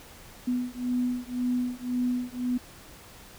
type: beating tone pair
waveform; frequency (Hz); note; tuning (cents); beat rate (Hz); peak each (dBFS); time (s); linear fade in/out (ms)
sine; 246.9 / 248.8; B3 / B3; 0 / +13; 1.9; -29; 0.47-2.58; 10
effects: pink hiss -49 dBFS RMS until 3.38 s